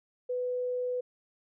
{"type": "tone", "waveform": "sine", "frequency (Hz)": 497.5, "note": "B4", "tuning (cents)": 13, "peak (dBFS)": -29, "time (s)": [0.29, 1.01], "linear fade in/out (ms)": 10, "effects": []}